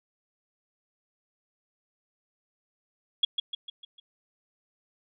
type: tone with echo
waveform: sine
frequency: 3322 Hz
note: G#7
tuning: in tune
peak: -18 dBFS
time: 3.23-3.25 s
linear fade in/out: 5 ms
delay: 150 ms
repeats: 5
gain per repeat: -6 dB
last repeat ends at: 4 s
effects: none